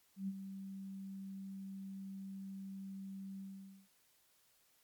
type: tone with ADSR envelope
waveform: sine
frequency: 193.8 Hz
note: G3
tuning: 20 cents flat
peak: -35 dBFS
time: 0.16-3.88 s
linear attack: 120 ms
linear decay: 43 ms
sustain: -9 dB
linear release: 490 ms
effects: white hiss -72 dBFS RMS until 4.83 s + MP3 96 kbps